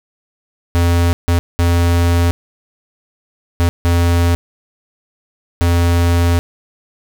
square tone bursts at uneven times, 86 Hz, F2, 26 cents flat, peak -11 dBFS, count 6, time 0.75-1.13 / 1.28-1.39 / 1.59-2.31 / 3.6-3.69 / 3.85-4.35 / 5.61-6.39 s, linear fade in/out 0 ms, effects none

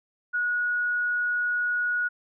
sine tone, 1456 Hz, F#6, 28 cents flat, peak -23 dBFS, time 0.33-2.09 s, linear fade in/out 20 ms, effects none

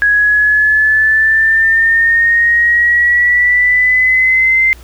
sine exponential sweep, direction up, 1661.2 to 2086 Hz, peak -7 dBFS, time 0.02-4.73 s, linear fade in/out 0 ms, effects added 60 Hz sine -33 dBFS peak until 4.83 s + pink hiss -42 dBFS RMS until 4.83 s

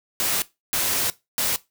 white noise bursts at uneven times, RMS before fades -23 dBFS, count 3, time 0.2-0.42 / 0.73-1.1 / 1.38-1.56 s, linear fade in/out 0 ms, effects noise-tail reverb RT60 0.2 s tail -18 dB re dry

